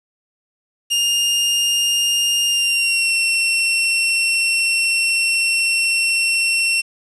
sawtooth tone with pitch glide, 2820 to 2716 Hz, F7 to F7, +16 to -49 cents, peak -12 dBFS, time 0.9-6.82 s, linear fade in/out 20 ms, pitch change -65 cents, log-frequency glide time 2.46-3.12 s, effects resampled to 24000 Hz + 7-bit

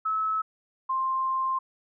sine tone pair in turn, 1297 / 1052.2 Hz, E6 / C6, -28 / +9 cents, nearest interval major third, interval 363 cents, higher first, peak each -24 dBFS, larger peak neither, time 0.05-0.42 / 0.89-1.59 s, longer second, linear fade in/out 10 ms, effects none

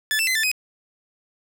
sawtooth tone with pitch steps, 1737 / 2661 / 2043 / 1767 / 2516 Hz, A6 / E7 / C7 / A6 / D#7, -23 / +16 / -42 / +7 / +19 cents, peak -16 dBFS, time 0.11-0.515 s, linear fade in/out 0 ms, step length 81 ms, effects none

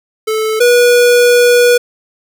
square tone pair in turn, 436.6 / 485.4 Hz, A4 / B4, -13 / -30 cents, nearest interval major second, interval 183 cents, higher second, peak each -13 / -6 dBFS, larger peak second, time 0.27-0.6 / 0.6-1.78 s, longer second, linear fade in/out 10 ms, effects none

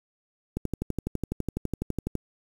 click train, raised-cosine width 3 ms, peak -15 dBFS, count 20, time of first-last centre 0.57-2.153 s, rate 12 Hz, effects 7-bit

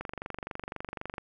click train, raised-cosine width 0.5 ms, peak -21 dBFS, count 29, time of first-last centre 0.01-1.182 s, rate 23.9 Hz, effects none

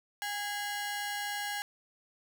sawtooth ring-modulated tone, 1233 Hz, D#6, 16 cents flat, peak -27 dBFS, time 0.22-1.62 s, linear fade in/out 0 ms, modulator 415 Hz, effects none

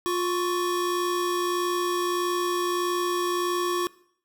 square tone pair together, 352.8 / 1120 Hz, F4 / C#6, +18 / +18 cents, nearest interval octave + minor sixth, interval 2000 cents, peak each -26 / -29 dBFS, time 0.06-3.87 s, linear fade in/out 0 ms, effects noise-tail reverb RT60 0.6 s tail -20 dB re dry

